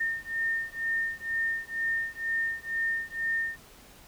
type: beating tone pair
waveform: sine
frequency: 1819 / 1821.1 Hz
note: A#6 / A#6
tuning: -43 / -41 cents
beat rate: 2.1 Hz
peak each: -31 dBFS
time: 0-3.57 s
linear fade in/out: 10 ms
effects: pink hiss -53 dBFS RMS until 4.07 s